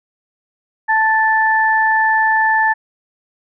sine tone pair together, 880 / 1757.8 Hz, A5 / A6, 0 / -2 cents, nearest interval octave, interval 1198 cents, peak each -14 dBFS, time 0.88-2.74 s, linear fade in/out 20 ms, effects none

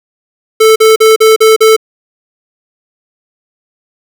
square tone bursts, 440 Hz, A4, in tune, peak -3 dBFS, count 6, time 0.6-1.765 s, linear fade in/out 10 ms, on 160 ms, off 41 ms, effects none

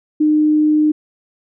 sine tone, 304.5 Hz, D#4, 37 cents flat, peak -10 dBFS, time 0.2-0.92 s, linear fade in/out 10 ms, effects none

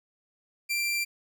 sawtooth tone, 2361 Hz, D7, 9 cents sharp, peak -23 dBFS, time 0.69-1.05 s, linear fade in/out 20 ms, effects none

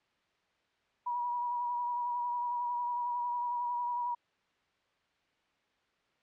sine tone with vibrato, 967 Hz, B5, 37 cents flat, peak -31 dBFS, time 1.06-4.15 s, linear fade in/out 10 ms, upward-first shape sine, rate 11 Hz, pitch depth 26 cents each way, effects white hiss -73 dBFS RMS until 6.22 s + low-pass 3000 Hz 12 dB/octave

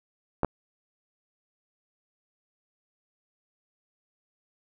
clicks, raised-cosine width 1 ms, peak -11 dBFS, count 2, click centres 0.433 / 0.447 s, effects none

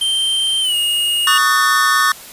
square tone with pitch glide, 3136 to 2859 Hz, G7 to F7, 0 to +40 cents, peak -15 dBFS, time 0.01-1.38 s, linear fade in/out 5 ms, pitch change -160 cents, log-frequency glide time 0.61-0.75 s
square chord, D# half-diminished seventh, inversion third, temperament just, 1120.1 / 1244.5 / 1493.4 / 1792.1 Hz, C#6 / D#6 / F#6 / A6, +18 / 0 / +16 / +31 cents, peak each -17 / -18 / -21 / -17 dBFS, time 1.27-2.12 s, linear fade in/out 2 ms
effects white hiss -36 dBFS RMS until 2.32 s + resampled to 32000 Hz

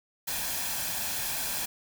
white noise with comb filter, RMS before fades -32 dBFS, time 0.27-1.66 s, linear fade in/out 10 ms, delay 1.2 ms, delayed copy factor +0.5, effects none

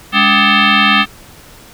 sine tone with frequency modulation, 698.5 Hz, F5, in tune, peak -7 dBFS, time 0.12-1.06 s, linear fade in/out 50 ms, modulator 492 Hz, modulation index 5.7, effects pink hiss -39 dBFS RMS until 1.73 s

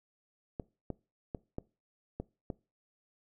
clicks, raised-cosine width 2 ms, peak -23 dBFS, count 6, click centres 0.598 / 0.903 / 1.348 / 1.584 / 2.2 / 2.502 s, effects noise-tail reverb RT60 0.3 s tail -22 dB re dry

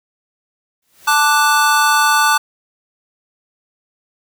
white noise with exponential growth, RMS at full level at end -30 dBFS, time 0.82-1.14 s, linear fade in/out 5 ms, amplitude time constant 68 ms
square chord, D major, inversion second, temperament equal, 880 / 1174.7 / 1480 Hz, A5 / D6 / F#6, 0 / 0 / 0 cents, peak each -16 dBFS, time 1.07-2.38 s, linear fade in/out 10 ms
effects none

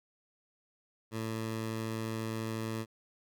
15% pulse tone, 111.6 Hz, A2, 25 cents sharp, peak -28 dBFS, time 1.11-2.86 s, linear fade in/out 50 ms, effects none

